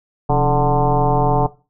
sine tone with frequency modulation, 434.3 Hz, A4, 23 cents flat, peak -12 dBFS, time 0.29-1.47 s, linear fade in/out 10 ms, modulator 152 Hz, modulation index 3.3, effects noise-tail reverb RT60 0.3 s tail -18 dB re dry

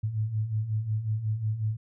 sine beating tone pair, 104.8 / 110.3 Hz, G#2 / A2, +16 / +5 cents, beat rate 5.5 Hz, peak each -33 / -27 dBFS, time 0.03-1.77 s, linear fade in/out 10 ms, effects none

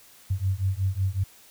sine beating tone pair, 93.1 / 98.5 Hz, F#2 / G2, +11 / +9 cents, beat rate 5.4 Hz, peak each -26 dBFS, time 0.3-1.24 s, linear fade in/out 10 ms, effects white hiss -53 dBFS RMS until 1.5 s

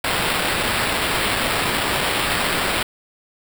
white noise with sample-and-hold, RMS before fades -21 dBFS, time 0.04-2.83 s, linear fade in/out 5 ms, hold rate 6300 Hz, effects none

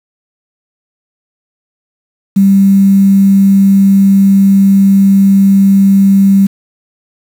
sine tone with quantisation, 196 Hz, G3, in tune, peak -3 dBFS, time 2.36-6.47 s, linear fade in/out 10 ms, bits 5, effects none

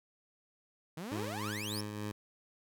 sawtooth exponential sweep, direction up, 149 to 5600 Hz, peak -36 dBFS, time 0.97-1.81 s, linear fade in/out 5 ms
15% pulse tone with tremolo, 105 Hz, G#2, 19 cents sharp, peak -30 dBFS, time 1.11-2.12 s, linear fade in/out 10 ms, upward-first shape triangle, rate 3.4 Hz, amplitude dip 40%
effects none

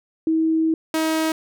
sine / sawtooth tone pair in turn, 321.1 / 318.1 Hz, E4 / D#4, -45 / +38 cents, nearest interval unison, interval 17 cents, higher first, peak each -16 / -15 dBFS, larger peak second, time 0.27-0.74 / 0.94-1.32 s, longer first, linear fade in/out 2 ms, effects none

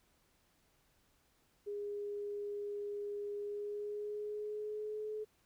sine tone with pitch glide, 410 to 428.6 Hz, G#4 to A4, -22 to -45 cents, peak -38 dBFS, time 1.66-5.25 s, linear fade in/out 20 ms, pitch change +77 cents, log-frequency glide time 3.38-5.14 s, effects pink hiss -73 dBFS RMS until 5.45 s

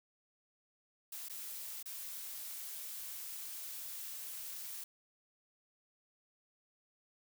blue noise with dropouts, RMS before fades -45 dBFS, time 1.12-4.84 s, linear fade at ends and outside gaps 5 ms, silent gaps 1.286-1.296 / 1.828-1.857 s, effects none

